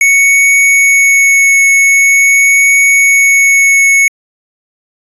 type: tone with vibrato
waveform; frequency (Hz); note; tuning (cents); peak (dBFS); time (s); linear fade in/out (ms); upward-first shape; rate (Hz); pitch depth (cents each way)
square; 2217; C#7; 0; -5; 0.01-4.08; 2; triangle; 0.45; 9
effects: resampled to 24000 Hz

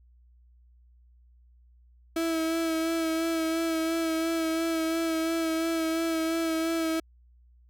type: tone with vibrato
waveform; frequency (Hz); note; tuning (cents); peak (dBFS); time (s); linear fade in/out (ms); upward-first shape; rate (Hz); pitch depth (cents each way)
35% pulse; 326.1; E4; -19; -24; 2.16-7; 5; sine; 2.9; 24
effects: added 60 Hz sine -55 dBFS peak until 7.69 s

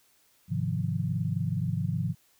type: chord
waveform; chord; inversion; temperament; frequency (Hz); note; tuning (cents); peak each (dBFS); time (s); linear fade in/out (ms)
sine; F minor seventh; first; equal; 103.83 / 130.81 / 155.56 / 174.61; Ab2 / C3 / Eb3 / F3; 0 / 0 / 0 / 0; -32; 0.48-2.15; 50
effects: white hiss -65 dBFS RMS until 2.39 s

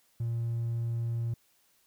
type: tone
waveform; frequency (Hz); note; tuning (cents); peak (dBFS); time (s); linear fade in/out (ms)
triangle; 116.54; A#2; 0; -26; 0.2-1.34; 5
effects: tanh soft clip ceiling -24 dBFS + white hiss -68 dBFS RMS until 1.86 s

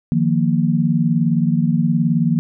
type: chord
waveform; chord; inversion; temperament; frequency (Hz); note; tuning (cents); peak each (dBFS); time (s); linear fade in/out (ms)
sine; Eb suspended second; none; equal; 155.56 / 174.61 / 233.1; Eb3 / F3 / Bb3; 0 / 0 / 0; -18; 0.12-2.39; 0
effects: none

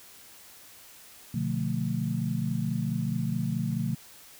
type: chord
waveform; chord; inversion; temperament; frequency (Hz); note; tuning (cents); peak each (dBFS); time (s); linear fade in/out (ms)
sine; B half-diminished seventh; none; just; 123.47 / 148.16 / 177.8 / 222.2; B2 / D3 / F3 / A3; 0 / +16 / +31 / +17; -32; 1.34-3.95; 5
effects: white hiss -51 dBFS RMS until 4.39 s

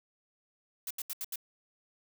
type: noise bursts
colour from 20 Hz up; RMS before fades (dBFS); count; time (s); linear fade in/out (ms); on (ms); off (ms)
blue; -37; 5; 0.87-1.358; 2; 36; 77
effects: none

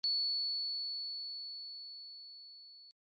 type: tone with level ramp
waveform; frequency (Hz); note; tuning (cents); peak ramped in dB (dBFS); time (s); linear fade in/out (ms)
sine; 4429; C#8; -2; -29 to -54; 0.04-2.91; 0
effects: MP3 32 kbps

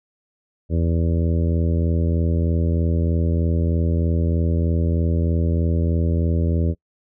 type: harmonic tone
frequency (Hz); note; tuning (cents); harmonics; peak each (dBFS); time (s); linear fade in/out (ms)
83.2; E2; +17; 1 / 2 / 3 / 4 / 5 / 6 / 7; -18 / -24 / -28 / -30 / -32 / -34 / -35; 0.69-6.75; 50
effects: noise-tail reverb RT60 0.1 s tail -26 dB re dry

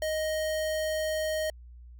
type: tone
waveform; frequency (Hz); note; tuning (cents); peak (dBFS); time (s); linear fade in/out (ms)
square; 624; D#5; +5; -28; 0.02-1.5; 2
effects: added 60 Hz sine -45 dBFS peak until 1.99 s + MP3 96 kbps

